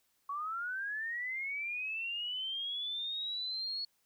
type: linear sweep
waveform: sine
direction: up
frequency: 1108 to 4380 Hz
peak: -35 dBFS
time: 0.29-3.85 s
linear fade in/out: 5 ms
effects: white hiss -75 dBFS RMS until 4.05 s

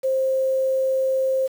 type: tone with quantisation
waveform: sine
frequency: 528 Hz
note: C5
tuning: 16 cents sharp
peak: -18 dBFS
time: 0.03-1.48 s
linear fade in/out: 20 ms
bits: 7
effects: none

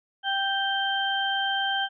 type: harmonic tone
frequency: 784 Hz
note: G5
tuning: in tune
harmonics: 1 / 2 / 4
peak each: -28 / -28 / -28 dBFS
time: 0.23-1.89 s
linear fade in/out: 50 ms
effects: none

